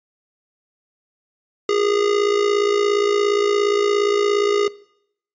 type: tone with amplitude modulation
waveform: square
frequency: 409.6 Hz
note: G#4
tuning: 24 cents flat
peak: -14 dBFS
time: 1.69-4.68 s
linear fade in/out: 2 ms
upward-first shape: sine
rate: 57.2 Hz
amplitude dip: 70%
effects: noise-tail reverb RT60 0.7 s tail -21 dB re dry + resampled to 16000 Hz